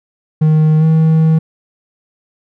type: tone with pitch glide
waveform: triangle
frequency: 155.56 to 159.56 Hz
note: D#3 to D#3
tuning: 0 to +44 cents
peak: -5 dBFS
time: 0.41-1.39 s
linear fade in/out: 10 ms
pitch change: +44 cents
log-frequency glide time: 0.79-0.84 s
effects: none